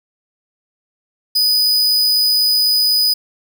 45% pulse tone, 4978 Hz, D#8, in tune, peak -11 dBFS, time 1.35-3.14 s, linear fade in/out 10 ms, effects 8-bit

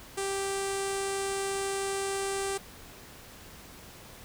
sawtooth tone with low-pass filter, 392 Hz, G4, in tune, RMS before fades -32 dBFS, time 0.17-2.58 s, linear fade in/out 10 ms, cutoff 8800 Hz, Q 4, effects pink hiss -49 dBFS RMS until 4.24 s

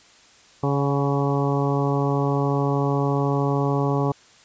harmonic tone with a mistuned harmonic, 140.2 Hz, C#3, 20 cents sharp, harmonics 1 / 2 / 3 / 4 / 5 / 6 / 7 / 8, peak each -22 / -26 / -26 / -31 / -32 / -31 / -33 / -32 dBFS, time 0.63-4.12 s, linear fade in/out 5 ms, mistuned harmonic 5, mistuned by +30 cents, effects white hiss -52 dBFS RMS until 4.44 s + resampled to 16000 Hz

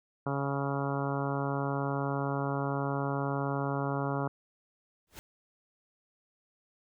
harmonic tone, 139.3 Hz, C#3, 9 cents sharp, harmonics 1 / 2 / 3 / 4 / 5 / 6 / 7 / 8 / 9 / 10, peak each -33 / -36 / -38 / -39 / -40 / -41 / -41 / -42 / -43 / -43 dBFS, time 0.26-4.28 s, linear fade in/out 5 ms
pink noise with exponential growth, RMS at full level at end -41 dBFS, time 5.07-5.19 s, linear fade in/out 0 ms, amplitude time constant 24 ms
effects none

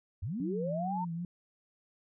sine linear sweep, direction up, 73.42 to 934 Hz, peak -33 dBFS, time 0.22-1.05 s, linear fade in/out 10 ms
sine tone with vibrato, 177 Hz, F3, 23 cents sharp, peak -34 dBFS, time 0.4-1.25 s, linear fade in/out 2 ms, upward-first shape triangle, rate 2.4 Hz, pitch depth 130 cents each way
effects none

